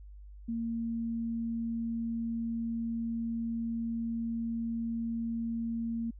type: tone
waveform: sine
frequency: 230 Hz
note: A#3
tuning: 23 cents flat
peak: -31 dBFS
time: 0.48-6.11 s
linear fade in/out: 10 ms
effects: added 50 Hz sine -46 dBFS peak until 6.19 s